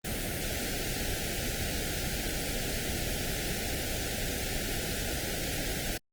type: band-stop noise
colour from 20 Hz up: pink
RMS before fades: -33 dBFS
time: 0.04-5.98 s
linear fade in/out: 10 ms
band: 810 to 1400 Hz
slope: 96 dB/octave
effects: Opus 24 kbps